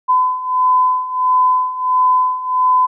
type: beating tone pair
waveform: sine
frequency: 1011 / 1012.5 Hz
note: B5 / B5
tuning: +40 / +43 cents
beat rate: 1.5 Hz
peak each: -17 / -13 dBFS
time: 0.08-2.87 s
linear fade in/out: 20 ms
effects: none